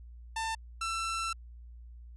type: tone pair in turn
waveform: sawtooth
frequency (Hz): 894 / 1339.5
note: A5 / E6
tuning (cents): +27 / +27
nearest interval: perfect fifth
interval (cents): 700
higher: second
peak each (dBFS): -28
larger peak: neither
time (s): 0.36-0.55 / 0.81-1.33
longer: second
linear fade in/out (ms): 5
effects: added 59 Hz sine -46 dBFS peak until 2.16 s + resampled to 24000 Hz